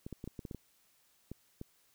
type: clicks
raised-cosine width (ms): 3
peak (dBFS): -29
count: 10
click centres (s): 0.065 / 0.127 / 0.241 / 0.276 / 0.392 / 0.452 / 0.512 / 0.547 / 1.316 / 1.614
effects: white hiss -70 dBFS RMS until 1.94 s